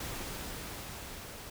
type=noise with level ramp; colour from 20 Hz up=pink; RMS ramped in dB=-39 to -46 dBFS; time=0-1.5 s; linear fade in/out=5 ms; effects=none